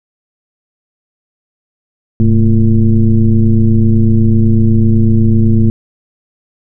sine tone with frequency modulation, 104 Hz, G#2, 3 cents sharp, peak -5 dBFS, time 2.2-5.7 s, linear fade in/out 0 ms, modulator 118 Hz, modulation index 1.3, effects none

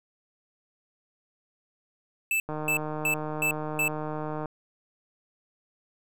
square tone bursts, 2637 Hz, E7, in tune, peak -24 dBFS, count 5, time 2.31-3.88 s, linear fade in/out 2 ms, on 90 ms, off 280 ms
click train, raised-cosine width 1 ms, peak -20 dBFS, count 302, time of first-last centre 2.49-4.457 s, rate 153 Hz
effects none

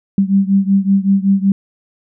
sine beating tone pair, 194 / 199.3 Hz, G3 / G3, -18 / +29 cents, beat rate 5.3 Hz, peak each -12 / -14 dBFS, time 0.18-1.52 s, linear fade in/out 2 ms, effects none

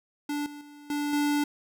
square tone with level steps, 292 Hz, D4, 10 cents flat, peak -29 / -41 / -47 / -28 / -24 dBFS, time 0.29-1.44 s, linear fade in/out 5 ms, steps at 0.46 / 0.61 / 0.9 / 1.13 s, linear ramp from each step 2 ms, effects none

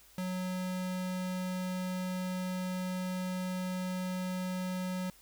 square tone, 183.8 Hz, F#3, 11 cents flat, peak -34 dBFS, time 0.18-5.1 s, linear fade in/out 2 ms, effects added 50 Hz sine -67 dBFS peak until 5.21 s + white hiss -60 dBFS RMS until 5.21 s

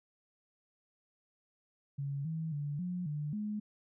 sine tone with pitch steps, 140.2 / 160.8 / 145.2 / 179.1 / 148.5 / 210.4 Hz, C#3 / E3 / D3 / F3 / D3 / G#3, +20 / -43 / -19 / +44 / +20 / +23 cents, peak -34 dBFS, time 1.98-3.6 s, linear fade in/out 10 ms, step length 270 ms, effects none

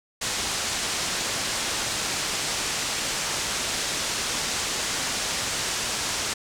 white low-pass noise, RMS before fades -28 dBFS, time 0.21-6.34 s, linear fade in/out 10 ms, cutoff 7900 Hz, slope 24 dB/octave, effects none

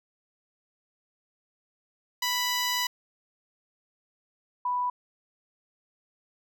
10% pulse / sine tone pair in turn, 987.8 / 987.8 Hz, B5 / B5, 0 / 0 cents, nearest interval unison, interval 0 cents, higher neither, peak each -17 / -25 dBFS, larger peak first, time 2.22-2.87 / 4.65-4.9 s, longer first, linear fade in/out 5 ms, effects none

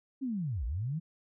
sine linear two-way sweep, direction down then up, 278.8 to 52 to 170 Hz, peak -31 dBFS, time 0.21-1 s, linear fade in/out 20 ms, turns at 0.65 s, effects none

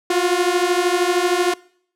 sawtooth beating tone pair, 349.2 / 362.2 Hz, F4 / F#4, 0 / -37 cents, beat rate 13 Hz, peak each -15 dBFS, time 0.1-1.54 s, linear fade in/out 5 ms, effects noise-tail reverb RT60 0.6 s tail -23 dB re dry + low-pass 11000 Hz 12 dB/octave

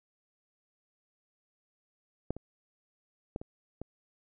clicks, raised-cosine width 2 ms, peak -18 / -28 / -21 / -28 / -25 dBFS, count 5, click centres 2.306 / 2.366 / 3.361 / 3.415 / 3.816 s, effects none

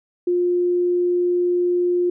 sine tone, 354.2 Hz, F4, 24 cents sharp, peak -16 dBFS, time 0.27-2.1 s, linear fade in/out 5 ms, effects none

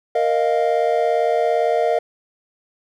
triangle chord, Bb suspended fourth, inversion none, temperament just, 466.2 / 621.6 / 699.2 Hz, Bb4 / Eb5 / F5, 0 / -2 / +2 cents, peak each -18 dBFS, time 0.15-1.99 s, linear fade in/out 5 ms, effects none

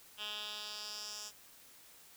10% pulse tone with band-pass filter sweep, 210 Hz, G#3, 19 cents sharp, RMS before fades -44 dBFS, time 0.17-1.32 s, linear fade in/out 50 ms, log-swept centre 3100 to 6400 Hz, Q 3.2, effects white hiss -59 dBFS RMS until 2.16 s

